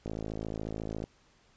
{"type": "click train", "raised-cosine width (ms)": 2, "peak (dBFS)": -23, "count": 54, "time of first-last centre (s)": [0.06, 1.04], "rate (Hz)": 54.1, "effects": ["pink hiss -65 dBFS RMS until 1.56 s", "resampled to 16000 Hz"]}